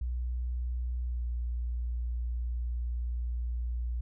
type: tone with pitch glide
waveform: sine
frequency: 61 to 59.68 Hz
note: B1 to A#1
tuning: -21 to +41 cents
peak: -30 dBFS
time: 0.01-4.01 s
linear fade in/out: 5 ms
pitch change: -38 cents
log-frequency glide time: 1.07-1.23 s
effects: none